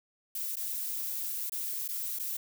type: noise with dropouts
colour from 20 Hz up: violet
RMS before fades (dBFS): -35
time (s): 0.35-2.37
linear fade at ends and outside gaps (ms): 5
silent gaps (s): 0.557-0.567 / 1.497-1.52 / 1.879-1.887 / 2.189-2.196
effects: none